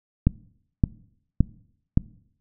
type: click train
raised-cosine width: 5 ms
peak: -4 dBFS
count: 4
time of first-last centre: 0.27-1.975 s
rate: 1.76 Hz
effects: noise-tail reverb RT60 0.7 s tail -22 dB re dry